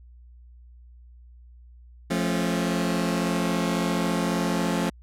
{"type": "chord", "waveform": "sawtooth", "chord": "F augmented", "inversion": "none", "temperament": "just", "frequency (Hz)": [174.61, 218.3, 272.8], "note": ["F3", "A3", "C#4"], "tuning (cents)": [0, -13, -28], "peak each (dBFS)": [-22, -24, -25], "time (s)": [2.1, 4.9], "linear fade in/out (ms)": 10, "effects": ["added 60 Hz sine -46 dBFS peak until 5.02 s", "low-pass 12000 Hz 12 dB/octave"]}